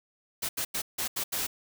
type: noise bursts at uneven times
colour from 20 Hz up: white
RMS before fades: -31 dBFS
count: 6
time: 0.42-0.49 / 0.57-0.65 / 0.74-0.82 / 0.98-1.08 / 1.16-1.24 / 1.32-1.47 s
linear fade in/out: 10 ms
effects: none